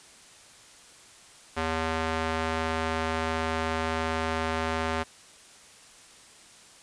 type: tone with band-pass filter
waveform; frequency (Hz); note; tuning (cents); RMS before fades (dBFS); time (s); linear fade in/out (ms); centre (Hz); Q
square; 80.7; E2; -36; -29; 1.56-5.04; 20; 1300; 0.6
effects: white hiss -52 dBFS RMS until 6.82 s + resampled to 22050 Hz